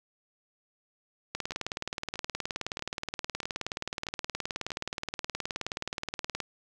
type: two click trains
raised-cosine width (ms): 0.2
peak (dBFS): -15 / -23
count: 97 / 6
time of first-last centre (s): 1.35-6.403 / 1.52-4.705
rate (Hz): 19 / 1.57
effects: none